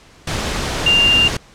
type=tone in noise; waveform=sine; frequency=2794 Hz; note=F7; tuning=in tune; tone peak=-10 dBFS; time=0.86-1.28 s; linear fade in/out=5 ms; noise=pink; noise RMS=-21 dBFS; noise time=0.27-1.37 s; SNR=+8 dB; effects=pink hiss -46 dBFS RMS until 1.54 s + low-pass 7000 Hz 12 dB/octave